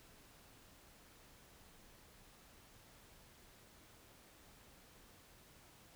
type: silence
effects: pink hiss -63 dBFS RMS until 5.95 s